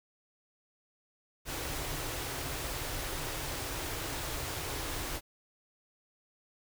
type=band-stop noise; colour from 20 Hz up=pink; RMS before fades=-37 dBFS; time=1.45-5.21 s; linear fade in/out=50 ms; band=160 to 250 Hz; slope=96 dB/octave; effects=none